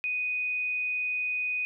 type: tone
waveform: sine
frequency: 2489 Hz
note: D#7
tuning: in tune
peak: -27 dBFS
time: 0.04-1.65 s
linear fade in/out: 0 ms
effects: none